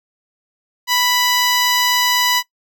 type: tone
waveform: 10% pulse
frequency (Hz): 987.8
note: B5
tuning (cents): 0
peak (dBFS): -5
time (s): 0.87-2.43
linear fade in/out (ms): 50
effects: noise-tail reverb RT60 0.1 s tail -20 dB re dry